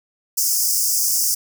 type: high-pass noise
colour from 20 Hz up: pink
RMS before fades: -19 dBFS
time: 0.37-1.35 s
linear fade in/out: 10 ms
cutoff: 5000 Hz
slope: 96 dB/octave
effects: none